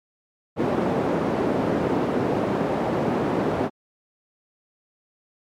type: band-pass noise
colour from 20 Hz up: white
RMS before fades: -23 dBFS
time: 0.56-3.7 s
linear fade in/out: 50 ms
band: 160 to 490 Hz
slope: 12 dB/octave
effects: MP3 96 kbps